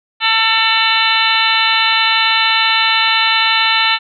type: harmonic tone with a mistuned harmonic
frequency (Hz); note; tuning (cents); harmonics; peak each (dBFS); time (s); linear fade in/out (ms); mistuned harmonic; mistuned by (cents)
447.4; A4; +29; 2 / 3 / 4 / 5 / 6 / 7 / 8 / 9; -19 / -19 / -19 / -19 / -19 / -19 / -19 / -19; 0.2-3.99; 50; 7; -77
effects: none